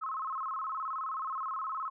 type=tone with vibrato; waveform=sine; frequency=1174.7 Hz; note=D6; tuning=in tune; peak=-33 dBFS; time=0.01-1.9 s; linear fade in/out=20 ms; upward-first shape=square; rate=19 Hz; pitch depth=160 cents each way; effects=none